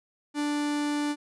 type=tone; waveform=45% pulse; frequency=293.7 Hz; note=D4; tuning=in tune; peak=-26 dBFS; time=0.34-1.16 s; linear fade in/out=50 ms; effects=resampled to 24000 Hz